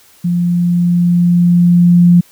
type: tone with level ramp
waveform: sine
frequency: 174.61 Hz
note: F3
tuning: in tune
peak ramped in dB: -11 to -3 dBFS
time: 0.24-2.21 s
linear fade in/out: 10 ms
effects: white hiss -46 dBFS RMS until 2.31 s